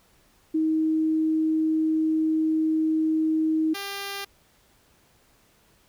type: tone pair in turn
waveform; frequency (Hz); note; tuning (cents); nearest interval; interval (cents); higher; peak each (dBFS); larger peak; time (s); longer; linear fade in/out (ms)
sine / 5% pulse; 315.9 / 398; D#4 / G4; +26 / +26; major third; 400; second; -20; neither; 0.54-3.74 / 3.74-4.25; first; 10
effects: pink hiss -61 dBFS RMS until 5.88 s